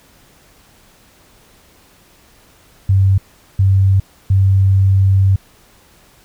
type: tone bursts at uneven times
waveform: sine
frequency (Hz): 96.6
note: G2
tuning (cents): -25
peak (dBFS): -8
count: 3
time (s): 2.89-3.18 / 3.59-4 / 4.3-5.36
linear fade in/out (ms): 5
effects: pink hiss -49 dBFS RMS until 6.24 s